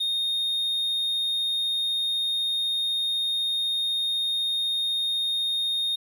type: tone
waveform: triangle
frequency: 3692 Hz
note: A#7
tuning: 17 cents flat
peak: -22 dBFS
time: 0-5.96 s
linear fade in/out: 10 ms
effects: 10-bit